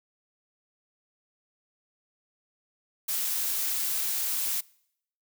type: noise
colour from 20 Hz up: blue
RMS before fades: -29 dBFS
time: 3.08-4.61 s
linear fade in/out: 10 ms
effects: noise-tail reverb RT60 0.7 s tail -24 dB re dry